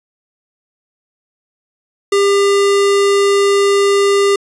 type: tone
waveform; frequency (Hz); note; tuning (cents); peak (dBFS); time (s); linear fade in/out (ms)
square; 400; G4; +35; -10; 2.12-4.36; 5
effects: resampled to 24000 Hz + 8-bit